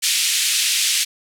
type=band-pass noise; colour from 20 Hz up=pink; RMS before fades=-19 dBFS; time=0.02-1.05 s; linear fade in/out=20 ms; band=2500 to 11000 Hz; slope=24 dB/octave; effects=none